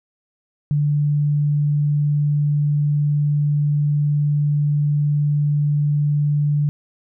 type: tone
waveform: sine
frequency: 146.83 Hz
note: D3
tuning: in tune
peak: -15 dBFS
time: 0.71-6.69 s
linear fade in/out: 0 ms
effects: none